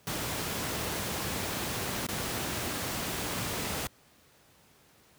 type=noise with dropouts; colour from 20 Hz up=pink; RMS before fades=-33 dBFS; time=0.07-3.87 s; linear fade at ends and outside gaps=1 ms; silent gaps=2.067-2.087 s; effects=pink hiss -61 dBFS RMS until 5.18 s + high-pass 80 Hz 12 dB/octave